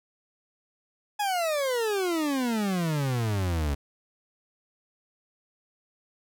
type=exponential sweep; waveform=40% pulse; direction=down; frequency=848 to 68.6 Hz; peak=-24 dBFS; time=1.19-3.75 s; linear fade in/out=10 ms; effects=none